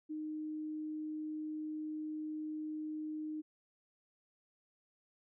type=tone; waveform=sine; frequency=308.2 Hz; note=D#4; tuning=16 cents flat; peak=-38 dBFS; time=0.09-3.42 s; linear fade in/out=20 ms; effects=none